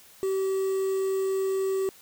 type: tone with quantisation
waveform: triangle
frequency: 384.1 Hz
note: G4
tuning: 35 cents flat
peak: -22 dBFS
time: 0.23-1.89 s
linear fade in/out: 0 ms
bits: 7
effects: white hiss -53 dBFS RMS until 2.01 s